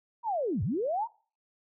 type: linear two-way sweep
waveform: sine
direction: down then up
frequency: 975 to 81 to 975 Hz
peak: -27 dBFS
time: 0.23-1.08 s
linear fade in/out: 50 ms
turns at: 0.63 s
effects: noise-tail reverb RT60 0.4 s tail -22 dB re dry